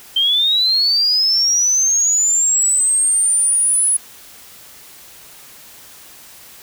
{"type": "linear sweep", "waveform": "sine", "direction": "up", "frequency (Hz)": [3116, 10310], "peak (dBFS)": -12, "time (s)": [0.16, 3.97], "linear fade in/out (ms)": 5, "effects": ["white hiss -41 dBFS RMS until 6.62 s"]}